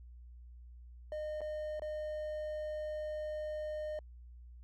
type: tone with dropouts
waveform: triangle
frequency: 611 Hz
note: D#5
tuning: 32 cents flat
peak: -35 dBFS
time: 1.12-3.99 s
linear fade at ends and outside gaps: 1 ms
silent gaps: 1.407-1.415 / 1.796-1.82 s
effects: added 60 Hz sine -50 dBFS peak until 4.63 s